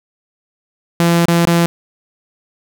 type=tone with dropouts; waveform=sawtooth; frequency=170 Hz; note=F3; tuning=46 cents flat; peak=-6 dBFS; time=1-1.66 s; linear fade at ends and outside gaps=0 ms; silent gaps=1.255-1.283 / 1.453-1.473 s; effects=none